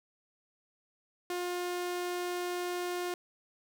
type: tone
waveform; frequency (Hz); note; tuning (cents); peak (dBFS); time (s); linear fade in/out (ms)
sawtooth; 355.6; F4; +31; -29; 1.3-3.14; 2
effects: none